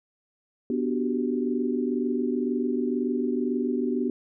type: chord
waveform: sine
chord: G major seventh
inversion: first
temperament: equal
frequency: 246.9 / 293.7 / 370 / 392 Hz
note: B3 / D4 / F#4 / G4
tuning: 0 / 0 / 0 / 0 cents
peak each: -26 / -31 / -31 / -31 dBFS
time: 0.7-4.1 s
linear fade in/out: 2 ms
effects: none